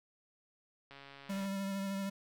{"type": "click train", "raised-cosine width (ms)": 0.3, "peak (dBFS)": -36, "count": 77, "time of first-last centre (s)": [0.91, 1.457], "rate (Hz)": 139}
{"type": "tone with vibrato", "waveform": "square", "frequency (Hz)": 195.8, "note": "G3", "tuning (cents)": -2, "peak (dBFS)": -36, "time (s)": [1.29, 2.1], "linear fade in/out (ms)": 10, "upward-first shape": "sine", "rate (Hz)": 13, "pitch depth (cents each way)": 20}
{"effects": []}